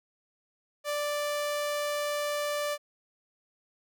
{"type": "tone", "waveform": "sawtooth", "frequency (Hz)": 587.3, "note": "D5", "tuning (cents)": 0, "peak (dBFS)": -25, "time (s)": [0.84, 2.78], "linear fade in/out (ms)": 50, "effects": []}